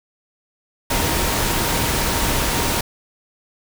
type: tone in noise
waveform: sine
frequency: 932.3 Hz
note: A#5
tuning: in tune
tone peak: -30 dBFS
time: 0.9-2.81 s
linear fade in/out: 5 ms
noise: pink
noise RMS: -20 dBFS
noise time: 0.9-2.81 s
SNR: -13 dB
effects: none